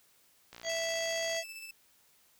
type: click train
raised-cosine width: 0.2 ms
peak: -30 dBFS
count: 50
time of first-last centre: 0.53-1.365 s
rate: 58.7 Hz
type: harmonic tone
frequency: 660 Hz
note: E5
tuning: 2 cents sharp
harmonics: 1 / 3 / 5 / 7 / 9 / 10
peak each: -34 / -38 / -41 / -41 / -51 / -41 dBFS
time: 0.63-1.44 s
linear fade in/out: 50 ms
type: tone with tremolo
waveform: sawtooth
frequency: 2637 Hz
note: E7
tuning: in tune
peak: -39 dBFS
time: 0.69-1.71 s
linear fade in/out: 5 ms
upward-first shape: square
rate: 15 Hz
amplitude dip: 35%
effects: white hiss -66 dBFS RMS until 2.39 s